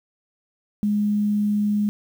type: tone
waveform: sine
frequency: 207.7 Hz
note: G#3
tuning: in tune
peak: -18 dBFS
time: 0.83-1.89 s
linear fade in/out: 0 ms
effects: 8-bit